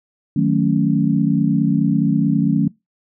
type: chord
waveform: sine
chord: D# half-diminished seventh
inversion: none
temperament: equal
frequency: 155.56 / 185 / 220 / 277.2 Hz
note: D#3 / F#3 / A3 / C#4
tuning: 0 / 0 / 0 / 0 cents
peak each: -19 dBFS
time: 0.36-2.68 s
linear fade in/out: 5 ms
effects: noise-tail reverb RT60 0.2 s tail -24 dB re dry